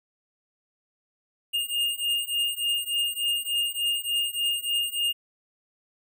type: beating tone pair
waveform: square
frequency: 2828 / 2831.4 Hz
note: F7 / F7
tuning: +21 / +23 cents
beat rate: 3.4 Hz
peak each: -29 / -28 dBFS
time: 1.53-5.13 s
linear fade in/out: 20 ms
effects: none